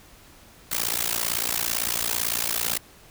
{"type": "noise with amplitude modulation", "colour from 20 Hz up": "white", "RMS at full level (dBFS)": -22, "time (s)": [0.71, 2.78], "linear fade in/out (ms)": 10, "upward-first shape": "sine", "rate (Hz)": 57.9, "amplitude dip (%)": 100, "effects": ["pink hiss -51 dBFS RMS until 3.1 s"]}